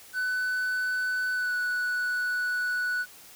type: tone with pitch glide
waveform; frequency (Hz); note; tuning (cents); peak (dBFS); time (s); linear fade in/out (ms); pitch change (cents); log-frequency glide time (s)
triangle; 1500 to 1478.5; F#6 to F#6; +23 to -2; -24; 0.13-3.06; 50; -25; 1.34-1.54
effects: white hiss -50 dBFS RMS until 3.35 s